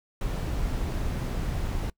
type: noise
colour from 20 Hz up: brown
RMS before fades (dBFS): -29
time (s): 0.21-1.9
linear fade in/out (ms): 2
effects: noise-tail reverb RT60 0.1 s tail -23 dB re dry